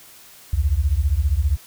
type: beating tone pair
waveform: sine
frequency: 64.5 / 79.5 Hz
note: C2 / D#2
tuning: -24 / +38 cents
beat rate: 15 Hz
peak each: -19 dBFS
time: 0.53-1.57 s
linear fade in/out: 5 ms
effects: white hiss -46 dBFS RMS until 1.66 s